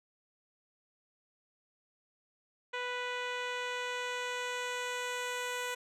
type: tone with low-pass filter sweep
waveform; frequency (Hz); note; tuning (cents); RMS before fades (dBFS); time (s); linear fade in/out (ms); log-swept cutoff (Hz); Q
10% pulse; 493.9; B4; 0; -37; 2.73-5.75; 10; 3400 to 11000; 0.85
effects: none